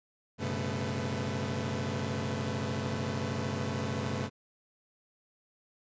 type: tone cluster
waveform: sawtooth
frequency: 95.7 / 123.9 / 137.2 / 219.5 / 501 Hz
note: G2 / B2 / C#3 / A3 / B4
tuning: -41 / +6 / -17 / -4 / +25 cents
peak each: -33 / -35 / -33 / -33 / -38 dBFS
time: 0.38-4.3 s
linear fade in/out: 50 ms
effects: resampled to 16000 Hz